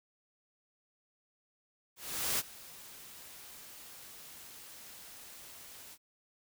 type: noise with ADSR envelope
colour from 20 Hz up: white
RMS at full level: -31 dBFS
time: 1.96-5.98 s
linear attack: 430 ms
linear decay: 31 ms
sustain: -20 dB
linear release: 56 ms
effects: none